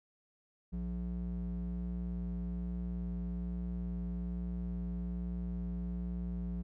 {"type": "ring-modulated tone", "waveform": "triangle", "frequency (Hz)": 118.4, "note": "A#2", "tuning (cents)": 27, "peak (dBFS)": -30, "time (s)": [0.72, 6.63], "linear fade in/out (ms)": 20, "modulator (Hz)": 59.5, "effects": []}